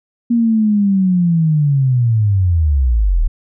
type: linear sweep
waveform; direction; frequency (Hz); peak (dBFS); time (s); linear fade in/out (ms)
sine; down; 238.3 to 34.65; -10; 0.3-3.28; 10
effects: none